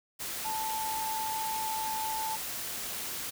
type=tone in noise; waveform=sine; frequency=879 Hz; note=A5; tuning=2 cents flat; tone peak=-32 dBFS; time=0.44-2.37 s; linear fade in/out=20 ms; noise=white; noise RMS=-37 dBFS; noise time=0.19-3.31 s; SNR=+2 dB; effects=none